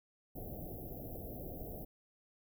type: band-stop noise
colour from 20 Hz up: pink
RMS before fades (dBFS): -45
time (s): 0.35-1.85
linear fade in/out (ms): 10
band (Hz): 750 to 12000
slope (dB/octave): 96
effects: none